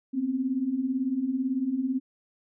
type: beating tone pair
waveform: sine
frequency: 246.9 / 264.9 Hz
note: B3 / C4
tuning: 0 / +22 cents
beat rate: 18 Hz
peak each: -31 / -26 dBFS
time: 0.13-2 s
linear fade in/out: 20 ms
effects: none